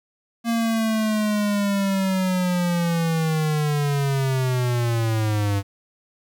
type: linear sweep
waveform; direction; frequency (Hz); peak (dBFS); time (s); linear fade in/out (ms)
square; down; 233.1 to 98.4; -20; 0.44-5.63; 50
effects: 10-bit